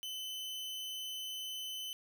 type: tone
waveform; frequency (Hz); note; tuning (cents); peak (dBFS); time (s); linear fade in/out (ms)
40% pulse; 3034; F#7; +43; -39; 0.03-1.93; 0
effects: none